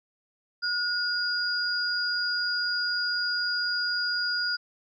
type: tone pair together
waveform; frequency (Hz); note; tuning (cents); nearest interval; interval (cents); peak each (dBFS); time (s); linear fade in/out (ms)
sine; 1446 / 4858; F#6 / D#8; -40 / -42; octave + major sixth; 2098; -28; 0.62-4.57; 20
effects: none